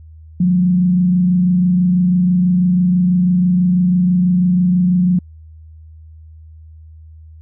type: tone with frequency modulation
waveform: sine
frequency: 180 Hz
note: F#3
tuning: 47 cents flat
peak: -10 dBFS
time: 0.4-5.19 s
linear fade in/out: 5 ms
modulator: 26.1 Hz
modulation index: 0.35
effects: added 79 Hz sine -36 dBFS peak until 7.41 s